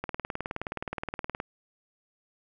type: click train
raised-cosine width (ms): 0.5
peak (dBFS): -17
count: 27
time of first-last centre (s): 0.04-1.401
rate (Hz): 19.1
effects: none